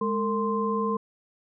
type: tone cluster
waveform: sine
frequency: 208.8 / 453.2 / 1044 Hz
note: G#3 / A#4 / C6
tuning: +10 / -49 / -4 cents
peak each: -28 dBFS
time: 0.01-0.97 s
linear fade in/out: 5 ms
effects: none